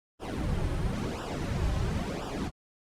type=noise with flanger; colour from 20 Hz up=brown; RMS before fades=-31 dBFS; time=0.19-2.51 s; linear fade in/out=50 ms; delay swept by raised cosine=0.46 to 4.36 ms; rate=0.97 Hz; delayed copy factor=-0.85; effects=low-pass 9000 Hz 12 dB/octave + Opus 32 kbps